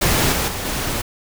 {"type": "noise with level steps", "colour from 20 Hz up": "pink", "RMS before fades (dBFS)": [-17, -20, -26, -23], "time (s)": [0.01, 1.02], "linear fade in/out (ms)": 10, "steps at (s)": [0.32, 0.48, 0.65], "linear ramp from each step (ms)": 2, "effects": []}